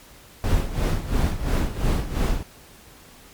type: noise with tremolo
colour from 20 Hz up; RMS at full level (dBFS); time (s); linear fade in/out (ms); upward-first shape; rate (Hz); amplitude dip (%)
brown; -19; 0.44-2.43; 0; sine; 2.9; 75
effects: pink hiss -48 dBFS RMS until 3.33 s + MP3 96 kbps